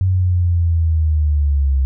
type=linear sweep; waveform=sine; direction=down; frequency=94.5 to 66 Hz; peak=-12 dBFS; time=0.01-1.85 s; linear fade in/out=0 ms; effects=none